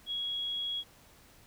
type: tone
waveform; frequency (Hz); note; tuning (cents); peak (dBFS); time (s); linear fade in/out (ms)
sine; 3322; G#7; 0; -32; 0.06-0.84; 50
effects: pink hiss -59 dBFS RMS until 1.46 s